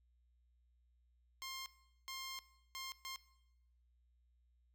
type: tone bursts at uneven times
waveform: 10% pulse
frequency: 1061 Hz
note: C6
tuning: 24 cents sharp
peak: -36 dBFS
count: 4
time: 1.42-1.66 / 2.08-2.39 / 2.75-2.92 / 3.05-3.16 s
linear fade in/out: 0 ms
effects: noise-tail reverb RT60 0.9 s tail -19 dB re dry + added 60 Hz sine -70 dBFS peak until 4.74 s